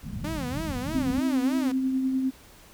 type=low-pass noise; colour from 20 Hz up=white; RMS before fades=-34 dBFS; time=0.03-1.2 s; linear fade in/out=10 ms; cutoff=220 Hz; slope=48 dB/octave
type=tone with vibrato; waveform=sawtooth; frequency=282.1 Hz; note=C#4; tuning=30 cents sharp; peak=-27 dBFS; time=0.24-1.72 s; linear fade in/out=5 ms; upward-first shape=sine; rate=3.2 Hz; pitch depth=250 cents each way
type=tone with tremolo; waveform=sine; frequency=262.3 Hz; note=C4; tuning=4 cents sharp; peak=-21 dBFS; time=0.94-2.31 s; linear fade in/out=20 ms; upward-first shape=triangle; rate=10 Hz; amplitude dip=40%
effects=pink hiss -52 dBFS RMS until 2.73 s

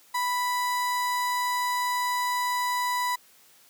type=tone; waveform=35% pulse; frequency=987.8 Hz; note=B5; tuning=in tune; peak=-23 dBFS; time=0.14-3.16 s; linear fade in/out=10 ms; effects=white hiss -57 dBFS RMS until 3.69 s + high-pass 150 Hz 12 dB/octave

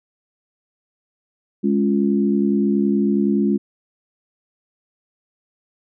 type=chord; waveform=sine; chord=Db major; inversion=second; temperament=equal; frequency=207.7 / 277.2 / 349.2 Hz; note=Ab3 / Db4 / F4; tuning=0 / 0 / 0 cents; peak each=-17 / -21 / -22 dBFS; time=1.63-3.58 s; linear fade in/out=20 ms; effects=none

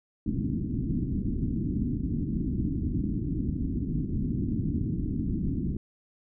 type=low-pass noise; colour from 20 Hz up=white; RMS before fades=-29 dBFS; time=0.26-5.77 s; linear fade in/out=5 ms; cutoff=300 Hz; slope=48 dB/octave; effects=none

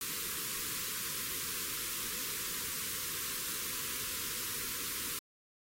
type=band-stop noise; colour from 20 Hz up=white; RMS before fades=-38 dBFS; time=0.01-5.19 s; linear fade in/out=2 ms; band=520 to 980 Hz; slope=96 dB/octave; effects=AAC 48 kbps

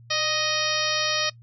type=harmonic tone with a mistuned harmonic; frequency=623 Hz; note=D#5; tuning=2 cents sharp; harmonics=1 / 2 / 3 / 4 / 5 / 6 / 7 / 8 / 9; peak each=-31 / -31 / -31 / -31 / -31 / -31 / -31 / -31 / -31 dBFS; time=0.1-1.3 s; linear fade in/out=10 ms; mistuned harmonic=1; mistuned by=-39 cents; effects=noise-tail reverb RT60 0.1 s tail -21 dB re dry + added 117 Hz sine -46 dBFS peak until 1.42 s

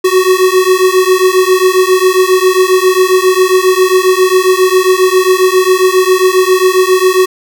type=beating tone pair; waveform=square; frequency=368.2 / 375.6 Hz; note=F#4 / F#4; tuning=-8 / +26 cents; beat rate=7.4 Hz; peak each=-10 dBFS; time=0.04-7.26 s; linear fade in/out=10 ms; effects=none

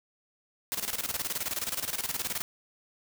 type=noise with tremolo; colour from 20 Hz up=white; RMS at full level=-31 dBFS; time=0.72-2.42 s; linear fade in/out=0 ms; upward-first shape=square; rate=19 Hz; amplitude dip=75%; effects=none

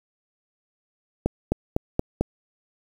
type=accelerating click train; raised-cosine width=2 ms; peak=-7 dBFS; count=5; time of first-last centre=1.26-2.21 s; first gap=260 ms; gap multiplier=0.94; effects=7-bit

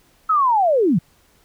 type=linear sweep; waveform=sine; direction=down; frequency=1319 to 140 Hz; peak=-13 dBFS; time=0.29-0.99 s; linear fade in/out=10 ms; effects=pink hiss -57 dBFS RMS until 1.44 s

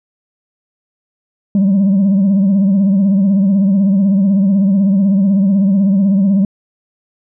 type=tone with vibrato; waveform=sine; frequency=195.5 Hz; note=G3; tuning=4 cents flat; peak=-6 dBFS; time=1.55-6.45 s; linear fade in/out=2 ms; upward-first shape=triangle; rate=16 Hz; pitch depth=100 cents each way; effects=tanh soft clip ceiling -7 dBFS

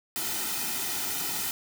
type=noise with comb filter; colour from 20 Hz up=white; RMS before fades=-31 dBFS; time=0.16-1.51 s; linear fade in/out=0 ms; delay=1.8 ms; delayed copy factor=-0.7; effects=none

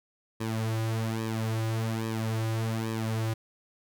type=tone with flanger; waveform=sawtooth; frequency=111.8 Hz; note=A2; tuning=28 cents sharp; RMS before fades=-30 dBFS; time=0.4-3.34 s; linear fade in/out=10 ms; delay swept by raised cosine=1.4 to 4.4 ms; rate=1.2 Hz; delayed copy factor=-0.8; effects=none

